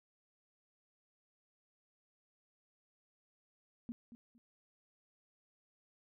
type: tone with echo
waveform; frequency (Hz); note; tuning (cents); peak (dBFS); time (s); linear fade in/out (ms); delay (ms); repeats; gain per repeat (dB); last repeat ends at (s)
sine; 235.5; A#3; +18; -39; 3.89-3.92; 0; 230; 2; -12; 4.38
effects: none